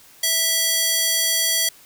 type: tone with high-pass filter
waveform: square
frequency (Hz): 656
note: E5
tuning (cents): -9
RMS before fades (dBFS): -20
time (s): 0.23-1.69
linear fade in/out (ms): 5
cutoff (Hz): 3700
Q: 0.68
effects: white hiss -49 dBFS RMS until 1.85 s